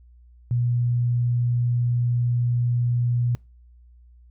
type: tone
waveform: sine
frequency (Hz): 121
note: B2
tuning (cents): -35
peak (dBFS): -19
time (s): 0.51-3.35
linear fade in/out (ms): 0
effects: noise-tail reverb RT60 0.3 s tail -25 dB re dry + added 60 Hz sine -48 dBFS peak until 4.3 s